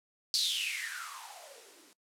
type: noise with band-pass filter sweep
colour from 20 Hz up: violet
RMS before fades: -37 dBFS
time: 0.34-1.93 s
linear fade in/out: 0 ms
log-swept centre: 4600 to 260 Hz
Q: 9.7
effects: noise-tail reverb RT60 0.1 s tail -21 dB re dry + low-pass 11000 Hz 12 dB/octave